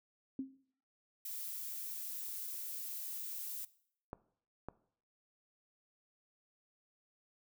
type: tone with exponential decay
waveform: sine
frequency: 266.3 Hz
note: C4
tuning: 31 cents sharp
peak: -33 dBFS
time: 0.39-0.57 s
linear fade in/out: 2 ms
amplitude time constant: 38 ms
type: noise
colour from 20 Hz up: violet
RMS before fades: -43 dBFS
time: 1.25-3.65 s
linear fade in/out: 5 ms
type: clicks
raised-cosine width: 1 ms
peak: -28 dBFS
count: 2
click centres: 4.131 / 4.686 s
effects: noise-tail reverb RT60 0.6 s tail -19 dB re dry